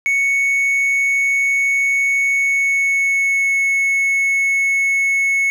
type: tone with pitch glide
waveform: triangle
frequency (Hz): 2217 to 2200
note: C#7 to C#7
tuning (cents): 0 to -14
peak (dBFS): -12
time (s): 0.06-5.5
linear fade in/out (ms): 0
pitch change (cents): -14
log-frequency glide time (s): 2.3-3.56
effects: none